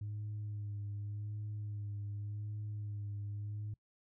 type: tone with vibrato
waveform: sine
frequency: 103.83 Hz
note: G#2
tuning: in tune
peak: -37 dBFS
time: 0.01-3.74 s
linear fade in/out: 5 ms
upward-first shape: sine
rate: 0.87 Hz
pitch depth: 27 cents each way
effects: noise-tail reverb RT60 0.1 s tail -24 dB re dry + tanh soft clip ceiling -36 dBFS